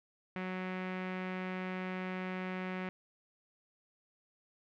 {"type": "tone with low-pass filter", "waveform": "sawtooth", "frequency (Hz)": 185, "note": "F#3", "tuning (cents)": 0, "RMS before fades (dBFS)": -39, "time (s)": [0.36, 2.89], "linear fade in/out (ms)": 0, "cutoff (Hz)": 2200, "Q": 2.6, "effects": []}